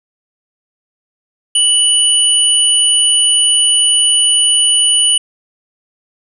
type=tone pair together; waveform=sine; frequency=2960 / 9529 Hz; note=F#7 / D9; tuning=0 / +24 cents; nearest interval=octave + minor sixth; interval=2024 cents; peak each=-11 dBFS; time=1.55-5.18 s; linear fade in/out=5 ms; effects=none